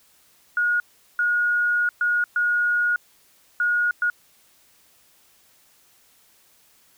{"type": "tone bursts at uneven times", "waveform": "sine", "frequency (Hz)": 1442, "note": "F#6", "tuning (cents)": -45, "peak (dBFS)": -18, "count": 6, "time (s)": [[0.57, 0.8], [1.19, 1.89], [2.01, 2.24], [2.36, 2.96], [3.6, 3.91], [4.02, 4.1]], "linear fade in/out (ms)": 2, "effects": ["white hiss -58 dBFS RMS until 6.97 s"]}